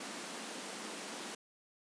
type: high-pass noise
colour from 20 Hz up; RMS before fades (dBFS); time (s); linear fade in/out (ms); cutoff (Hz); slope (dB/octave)
pink; -44; 0-1.35; 5; 190; 48
effects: resampled to 22050 Hz